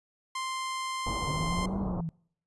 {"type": "tone", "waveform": "sawtooth", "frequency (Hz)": 1046.5, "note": "C6", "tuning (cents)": 0, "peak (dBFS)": -28, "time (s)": [0.35, 1.66], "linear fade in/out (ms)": 5}
{"type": "low-pass noise", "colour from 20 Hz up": "pink", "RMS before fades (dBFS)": -35, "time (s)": [1.06, 2.01], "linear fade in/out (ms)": 5, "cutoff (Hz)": 1100, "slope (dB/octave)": 48}
{"type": "linear two-way sweep", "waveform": "sine", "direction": "up then down", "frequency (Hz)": [145.2, 199.2, 158.9], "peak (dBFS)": -31, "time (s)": [1.28, 2.09], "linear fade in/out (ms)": 0, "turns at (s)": 1.79}
{"effects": ["noise-tail reverb RT60 0.6 s tail -24 dB re dry", "resampled to 24000 Hz"]}